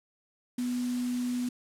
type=tone in noise; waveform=sine; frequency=246.6 Hz; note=B3; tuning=2 cents flat; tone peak=-28 dBFS; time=0.58-1.49 s; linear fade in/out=5 ms; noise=white; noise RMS=-44 dBFS; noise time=0.58-1.49 s; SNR=+13 dB; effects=low-pass 10000 Hz 12 dB/octave